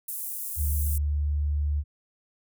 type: high-pass noise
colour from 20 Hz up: pink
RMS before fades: -34 dBFS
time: 0.08-0.98 s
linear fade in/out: 5 ms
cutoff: 10000 Hz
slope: 24 dB/octave
type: tone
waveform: sine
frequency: 73.42 Hz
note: D2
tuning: in tune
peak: -23 dBFS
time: 0.56-1.84 s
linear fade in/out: 50 ms
effects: none